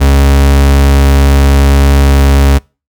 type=tone; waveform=40% pulse; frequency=69.3 Hz; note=C#2; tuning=in tune; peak=-3 dBFS; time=0-2.59 s; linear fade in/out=20 ms; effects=noise-tail reverb RT60 0.3 s tail -26 dB re dry